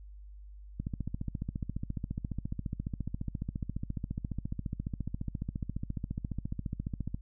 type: click train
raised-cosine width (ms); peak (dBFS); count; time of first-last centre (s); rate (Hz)
5; -22; 93; 0.8-7.145; 14.5
effects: noise-tail reverb RT60 0.1 s tail -25 dB re dry + added 50 Hz sine -46 dBFS peak until 7.21 s